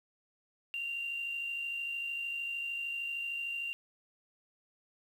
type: tone with amplitude modulation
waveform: sine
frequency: 2774 Hz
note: F7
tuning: 12 cents flat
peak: -32 dBFS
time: 0.74-3.73 s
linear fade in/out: 0 ms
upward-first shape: sine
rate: 53.2 Hz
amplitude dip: 40%
effects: tanh soft clip ceiling -28 dBFS + 10-bit